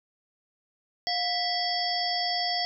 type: harmonic tone with a mistuned harmonic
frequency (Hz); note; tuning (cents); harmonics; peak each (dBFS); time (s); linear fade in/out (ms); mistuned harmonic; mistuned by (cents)
659.3; E5; 0; 1 / 3 / 5 / 7 / 8; -30 / -35 / -36 / -31 / -31; 1.07-2.65; 0; 1; +130
effects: none